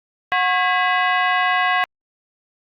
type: tone with frequency modulation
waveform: sine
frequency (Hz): 178.4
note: F3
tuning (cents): +37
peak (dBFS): -15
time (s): 0.32-1.84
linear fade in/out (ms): 0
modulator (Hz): 909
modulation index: 2.4
effects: Opus 48 kbps

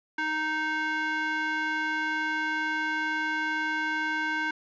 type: tone with band-pass filter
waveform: square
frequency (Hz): 311.1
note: D#4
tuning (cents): 0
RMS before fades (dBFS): -29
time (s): 0.18-4.51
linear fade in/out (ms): 5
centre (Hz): 1600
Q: 2.4
effects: resampled to 16000 Hz

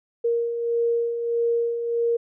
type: beating tone pair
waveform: sine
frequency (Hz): 466.7 / 468.3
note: A#4 / A#4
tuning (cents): +2 / +8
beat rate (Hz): 1.6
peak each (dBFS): -30 / -21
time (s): 0.24-2.17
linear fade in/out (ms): 10
effects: none

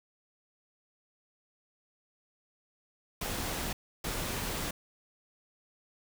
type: noise bursts at uneven times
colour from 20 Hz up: pink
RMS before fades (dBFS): -35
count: 2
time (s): 3.21-3.73 / 4.04-4.71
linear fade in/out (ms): 5
effects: none

